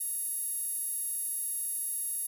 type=tone with high-pass filter; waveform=sawtooth; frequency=934 Hz; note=A#5; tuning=3 cents sharp; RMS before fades=-34 dBFS; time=0-2.27 s; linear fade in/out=10 ms; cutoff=11000 Hz; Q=8.7; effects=none